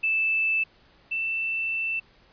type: tone pair in turn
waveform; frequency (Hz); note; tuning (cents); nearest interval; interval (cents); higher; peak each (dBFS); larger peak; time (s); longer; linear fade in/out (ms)
sine; 2637 / 2666; E7 / E7; 0 / +19; unison; 19; second; -21 / -25; first; 0.03-0.64 / 1.11-2; second; 10
effects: pink hiss -58 dBFS RMS until 2.32 s + resampled to 11025 Hz